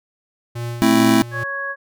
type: tone with tremolo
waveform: square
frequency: 118.6 Hz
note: A#2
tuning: 30 cents sharp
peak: -24 dBFS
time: 0.55-1.44 s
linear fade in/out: 10 ms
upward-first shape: sine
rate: 2.4 Hz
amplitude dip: 60%
type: chord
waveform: square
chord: A minor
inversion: none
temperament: just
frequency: 220 / 264 / 330 Hz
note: A3 / C4 / E4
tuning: 0 / +16 / +2 cents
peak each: -17 dBFS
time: 0.82-1.22 s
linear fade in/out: 0 ms
type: harmonic tone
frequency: 554.4 Hz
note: C#5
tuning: in tune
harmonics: 1 / 2 / 3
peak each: -32 / -30 / -24 dBFS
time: 1.31-1.76 s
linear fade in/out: 50 ms
effects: none